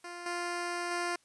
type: tone with level steps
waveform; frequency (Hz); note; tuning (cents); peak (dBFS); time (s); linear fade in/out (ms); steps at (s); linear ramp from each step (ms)
10% pulse; 349.2; F4; 0; -33 / -25 / -23; 0.04-1.16; 5; 0.26 / 0.91; 2
effects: white hiss -68 dBFS RMS until 1.24 s + resampled to 24000 Hz